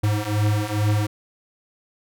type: beating tone pair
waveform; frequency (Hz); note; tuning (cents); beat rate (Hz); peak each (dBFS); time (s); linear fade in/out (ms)
square; 103.83 / 106.13; G#2 / G#2; 0 / +38; 2.3; -24 / -22; 0.03-1.07; 10
effects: none